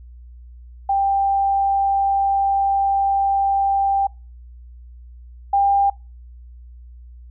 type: tone pair in turn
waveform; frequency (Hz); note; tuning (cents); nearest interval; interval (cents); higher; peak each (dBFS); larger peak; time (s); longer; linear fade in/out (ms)
sine; 789 / 796.8; G5 / G5; +11 / +28; unison; 17; second; -15 / -13; second; 0.89-4.07 / 5.53-5.9; first; 5
effects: noise-tail reverb RT60 0.3 s tail -26 dB re dry + added 60 Hz sine -38 dBFS peak until 7.3 s